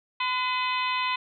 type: harmonic tone with a mistuned harmonic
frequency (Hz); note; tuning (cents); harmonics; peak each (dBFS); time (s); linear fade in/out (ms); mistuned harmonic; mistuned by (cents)
507; B4; +45; 2 / 3 / 4 / 5 / 6 / 7 / 8; -27 / -40 / -33 / -31 / -36 / -36 / -39; 0.2-1.16; 5; 3; -59
effects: none